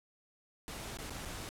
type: noise with dropouts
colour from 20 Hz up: pink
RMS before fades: -43 dBFS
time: 0.68-1.49 s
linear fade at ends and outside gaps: 0 ms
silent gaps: 0.971-0.987 / 1.098-1.105 / 1.251-1.255 s
effects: low-pass 12000 Hz 12 dB/octave